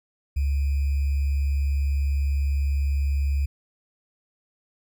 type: tone with sample-and-hold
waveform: sine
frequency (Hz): 70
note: C#2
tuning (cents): +18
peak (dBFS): -20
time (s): 0.36-3.46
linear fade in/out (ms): 10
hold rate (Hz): 2450
effects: none